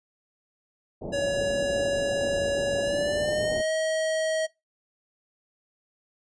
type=low-pass noise; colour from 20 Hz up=white; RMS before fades=-34 dBFS; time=1.01-3.62 s; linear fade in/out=20 ms; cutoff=720 Hz; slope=48 dB/octave
type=tone with pitch glide; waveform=square; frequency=563 to 635.6 Hz; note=C#5 to D#5; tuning=+27 to +37 cents; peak=-25 dBFS; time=1.12-4.47 s; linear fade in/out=20 ms; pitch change=+210 cents; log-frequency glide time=2.81-3.71 s
effects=noise-tail reverb RT60 0.2 s tail -21 dB re dry + resampled to 22050 Hz